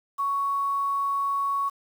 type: tone with quantisation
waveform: sine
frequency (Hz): 1114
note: C#6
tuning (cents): +8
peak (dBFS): -23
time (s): 0.18-1.7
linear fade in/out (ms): 20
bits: 8
effects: none